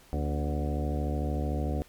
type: harmonic tone with a mistuned harmonic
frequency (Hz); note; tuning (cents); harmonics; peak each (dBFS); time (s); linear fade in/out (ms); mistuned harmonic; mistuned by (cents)
73.42; D2; 0; 1 / 2 / 3 / 4 / 5 / 6 / 7 / 8 / 10; -29 / -35 / -37 / -37 / -42 / -42 / -40 / -42 / -41; 0.13-1.82; 0; 3; +72
effects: pink hiss -57 dBFS RMS until 1.88 s + MP3 96 kbps